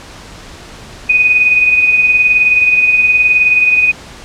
sine tone with tremolo, 2489 Hz, D#7, in tune, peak -4 dBFS, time 1.09-3.92 s, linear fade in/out 10 ms, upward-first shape triangle, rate 19 Hz, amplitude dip 55%, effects pink hiss -33 dBFS RMS until 4.24 s + low-pass 7000 Hz 12 dB/octave

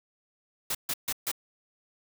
white noise bursts, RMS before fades -30 dBFS, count 4, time 0.7-1.316 s, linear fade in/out 5 ms, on 49 ms, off 140 ms, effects none

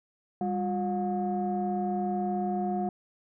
sine tone cluster, 198.4 / 357 / 720 Hz, G3 / F4 / F#5, +21 / +38 / -47 cents, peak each -29 / -33 / -30 dBFS, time 0.41-2.89 s, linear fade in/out 2 ms, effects tanh soft clip ceiling -20 dBFS

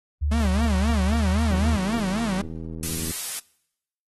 sine tone with pitch glide, 73.42 to 77.79 Hz, D2 to D#2, 0 to 0 cents, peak -20 dBFS, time 0.21-1.77 s, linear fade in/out 20 ms, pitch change +100 cents, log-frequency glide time 1.13-1.25 s
45% pulse tone with vibrato, 207.7 Hz, G#3, in tune, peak -23 dBFS, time 0.31-2.42 s, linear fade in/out 10 ms, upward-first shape sine, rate 3.8 Hz, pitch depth 210 cents each way
click train, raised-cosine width 3 ms, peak -23 dBFS, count 130, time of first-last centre 1.51-3.109 s, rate 80.7 Hz
blue noise, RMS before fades -28 dBFS, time 2.83-3.39 s, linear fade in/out 0 ms
effects noise-tail reverb RT60 0.8 s tail -24 dB re dry + AAC 32 kbps

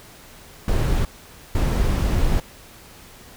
brown noise bursts at uneven times, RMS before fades -19 dBFS, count 2, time 0.68-1.05 / 1.55-2.4 s, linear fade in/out 2 ms, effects pink hiss -45 dBFS RMS until 3.36 s

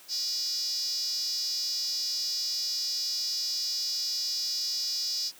5% pulse tone with high-pass filter, 483.9 Hz, B4, 35 cents flat, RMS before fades -31 dBFS, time 0.08-5.32 s, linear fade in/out 50 ms, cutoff 5000 Hz, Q 9.9, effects white hiss -53 dBFS RMS until 5.39 s + high-pass 150 Hz 12 dB/octave

